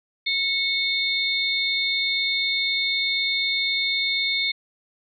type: tone cluster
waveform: sine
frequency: 2202 / 3624 / 4245 Hz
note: C#7 / A#7 / C8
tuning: -12 / -50 / +24 cents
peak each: -24 / -25 / -28 dBFS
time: 0.26-4.52 s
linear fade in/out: 10 ms
effects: none